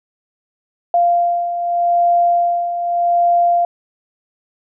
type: beating tone pair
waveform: sine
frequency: 694 / 694.83 Hz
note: F5 / F5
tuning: -11 / -9 cents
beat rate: 0.83 Hz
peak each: -20 / -13 dBFS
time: 0.94-3.65 s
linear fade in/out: 2 ms
effects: none